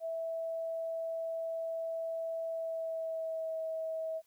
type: tone with pitch glide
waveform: sine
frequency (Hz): 656 to 644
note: E5 to E5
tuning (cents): -9 to -41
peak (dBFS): -34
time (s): 0-4.22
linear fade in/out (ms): 50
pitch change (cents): -32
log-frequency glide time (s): 2.49-3.59
effects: white hiss -72 dBFS RMS until 4.26 s